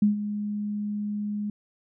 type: tone with ADSR envelope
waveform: sine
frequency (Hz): 207.7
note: G#3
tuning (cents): 0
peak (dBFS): -15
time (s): 0.02-1.5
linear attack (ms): 5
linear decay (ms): 130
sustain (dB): -12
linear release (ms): 3
effects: none